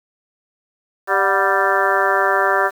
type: harmonic tone with a mistuned harmonic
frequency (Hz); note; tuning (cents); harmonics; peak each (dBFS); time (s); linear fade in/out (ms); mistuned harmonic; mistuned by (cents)
196; G3; 0; 2 / 3 / 4 / 5 / 6 / 7 / 8 / 9; -22 / -22 / -22 / -22 / -22 / -22 / -22 / -22; 1.07-2.71; 50; 4; -84
effects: 7-bit